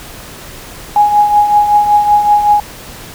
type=tone with tremolo; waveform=sine; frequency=830.6 Hz; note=G#5; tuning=in tune; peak=-3 dBFS; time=0.96-2.6 s; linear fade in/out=2 ms; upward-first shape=triangle; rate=5.3 Hz; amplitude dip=65%; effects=pink hiss -31 dBFS RMS until 3.14 s